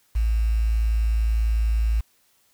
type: tone with quantisation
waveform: sine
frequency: 55.4 Hz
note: A1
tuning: 13 cents sharp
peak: -18 dBFS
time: 0.15-2.01 s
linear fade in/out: 10 ms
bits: 7
effects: white hiss -63 dBFS RMS until 2.53 s